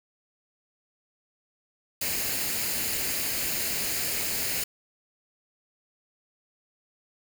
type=noise with comb filter; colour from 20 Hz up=white; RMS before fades=-29 dBFS; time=2.01-4.64 s; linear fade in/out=5 ms; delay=0.43 ms; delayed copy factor=+0.5; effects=none